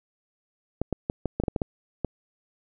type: clicks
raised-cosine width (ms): 2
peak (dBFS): -12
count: 10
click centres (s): 0.816 / 0.927 / 1.099 / 1.257 / 1.4 / 1.437 / 1.482 / 1.562 / 1.618 / 2.047
effects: none